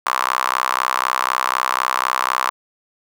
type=tone with high-pass filter; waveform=sawtooth; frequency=64 Hz; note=C2; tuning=38 cents flat; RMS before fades=-20 dBFS; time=0.06-2.5 s; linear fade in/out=0 ms; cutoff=1100 Hz; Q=4.9; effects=none